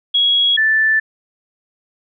sine tone pair in turn, 3322 / 1759.8 Hz, G#7 / A6, 0 / 0 cents, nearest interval major seventh, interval 1100 cents, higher first, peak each -11 dBFS, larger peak neither, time 0.14-0.57 / 0.57-1 s, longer neither, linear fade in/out 10 ms, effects none

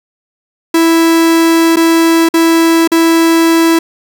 45% pulse tone with dropouts, 329.6 Hz, E4, in tune, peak -6 dBFS, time 0.74-3.79 s, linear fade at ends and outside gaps 5 ms, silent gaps 1.76-1.768 / 2.289-2.339 / 2.876-2.917 s, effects 7-bit

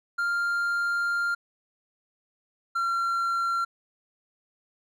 triangle tone pair in turn, 1396.9 / 1369.7 Hz, F6 / F6, 0 / -34 cents, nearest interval unison, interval 34 cents, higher first, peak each -22 dBFS, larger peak neither, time 0.18-1.35 / 2.75-3.65 s, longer first, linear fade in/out 10 ms, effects none

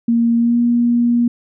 sine tone with pitch glide, 233.1 to 238.3 Hz, A#3 to A#3, 0 to +38 cents, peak -11 dBFS, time 0.08-1.28 s, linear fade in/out 5 ms, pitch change +38 cents, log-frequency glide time 0.37-0.58 s, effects none

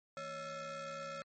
40% pulse ring-modulated tone, 392 Hz, G4, in tune, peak -38 dBFS, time 0.17-1.22 s, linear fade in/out 0 ms, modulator 946 Hz, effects MP3 32 kbps

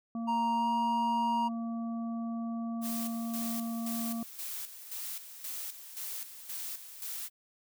harmonic tone, 230 Hz, A#3, 23 cents flat, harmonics 1 / 3 / 5, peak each -33 / -45 / -49 dBFS, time 0.15-4.23 s, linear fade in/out 2 ms
triangle tone with pitch glide, 935 to 944.2 Hz, A#5 to A#5, +5 to +22 cents, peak -26 dBFS, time 0.27-1.49 s, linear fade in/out 20 ms, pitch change +17 cents, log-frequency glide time 0.55-0.67 s
blue noise with tremolo, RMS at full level -39 dBFS, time 2.81-7.3 s, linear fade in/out 50 ms, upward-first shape square, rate 1.9 Hz, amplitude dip 65%
effects none

